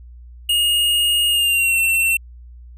square tone with pitch glide, 2857 to 2703 Hz, F7 to E7, +39 to +43 cents, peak -15 dBFS, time 0.49-2.17 s, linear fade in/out 5 ms, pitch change -96 cents, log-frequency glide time 1.3-1.78 s, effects added 60 Hz sine -37 dBFS peak until 2.77 s

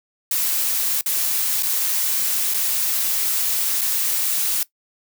blue noise with dropouts, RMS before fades -21 dBFS, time 0.31-4.63 s, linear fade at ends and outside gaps 2 ms, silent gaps 1.01-1.06 / 1.625-1.631 / 2.538-2.543 / 3.811-3.815 s, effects noise-tail reverb RT60 0.1 s tail -18 dB re dry

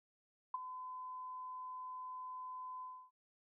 sine tone with ADSR envelope, 1016 Hz, B5, 49 cents sharp, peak -33 dBFS, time 0.54-3.11 s, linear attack 4 ms, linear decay 20 ms, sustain -11 dB, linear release 290 ms, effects none

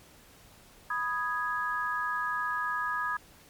sine chord, G# minor, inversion first, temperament equal, 987.8 / 1244.5 / 1661.2 Hz, B5 / D#6 / G#6, 0 / 0 / 0 cents, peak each -35 / -32 / -32 dBFS, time 0.9-3.17 s, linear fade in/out 5 ms, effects pink hiss -56 dBFS RMS until 3.49 s + MP3 96 kbps

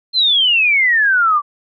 sine exponential sweep, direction down, 4200 to 1144 Hz, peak -10 dBFS, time 0.13-1.42 s, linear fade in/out 50 ms, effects none

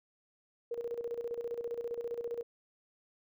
sine tone with tremolo, 471.7 Hz, A#4, 20 cents sharp, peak -33 dBFS, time 0.71-2.43 s, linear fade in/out 5 ms, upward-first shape square, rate 15 Hz, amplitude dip 65%, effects none

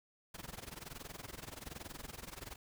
pink noise with amplitude modulation, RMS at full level -45 dBFS, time 0.34-2.56 s, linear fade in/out 5 ms, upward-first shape sine, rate 21.2 Hz, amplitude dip 90%, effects none

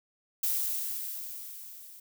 violet noise with level ramp, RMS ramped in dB -28 to -50 dBFS, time 0.43-2 s, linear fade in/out 5 ms, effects none

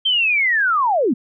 sine linear sweep, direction down, 3175 to 200 Hz, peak -14 dBFS, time 0.05-1.14 s, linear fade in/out 10 ms, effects none

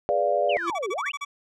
sine chord, G# diminished seventh, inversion none, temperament equal, 415.3 / 493.9 / 587.3 / 698.5 Hz, G#4 / B4 / D5 / F5, 0 / 0 / 0 / 0 cents, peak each -29 / -28 / -23 / -25 dBFS, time 0.09-0.57 s, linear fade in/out 0 ms
square tone with exponential growth, 341.4 Hz, F4, 39 cents flat, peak -27 dBFS, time 0.44-0.7 s, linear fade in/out 1 ms, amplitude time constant 56 ms
sine exponential two-way sweep, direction down then up, 3136 to 348.1 to 3136 Hz, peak -27 dBFS, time 0.49-1.12 s, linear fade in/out 10 ms, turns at 0.9 s
25% pulse tone bursts, 1142 Hz, D6, 49 cents flat, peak -25 dBFS, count 8, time 0.67-1.25 s, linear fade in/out 10 ms, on 41 ms, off 36 ms
effects low-pass 6000 Hz 12 dB/octave

